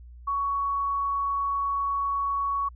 sine tone, 1118 Hz, C#6, 14 cents sharp, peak -24 dBFS, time 0.27-2.69 s, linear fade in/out 10 ms, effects added 60 Hz sine -43 dBFS peak until 2.75 s

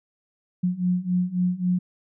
sine beating tone pair, 178.1 / 181.8 Hz, F3 / F#3, +34 / -30 cents, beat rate 3.7 Hz, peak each -25 / -23 dBFS, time 0.63-1.79 s, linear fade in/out 10 ms, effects none

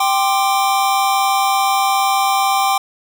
square chord, G suspended fourth, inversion none, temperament equal with one note detuned, 784 / 1046.5 / 1186.9 Hz, G5 / C6 / D6, 0 / 0 / +18 cents, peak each -16 / -21 / -21 dBFS, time 0-2.78 s, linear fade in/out 5 ms, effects none

